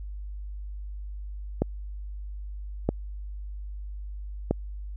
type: clicks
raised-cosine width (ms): 2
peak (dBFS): -9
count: 3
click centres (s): 1.62 / 2.89 / 4.51
effects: added 50 Hz sine -34 dBFS peak until 4.96 s